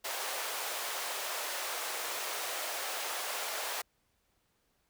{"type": "high-pass noise", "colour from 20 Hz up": "pink", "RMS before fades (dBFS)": -37, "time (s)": [0.04, 3.82], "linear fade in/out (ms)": 10, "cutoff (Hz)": 520, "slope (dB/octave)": 24, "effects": ["pink hiss -75 dBFS RMS until 4.89 s"]}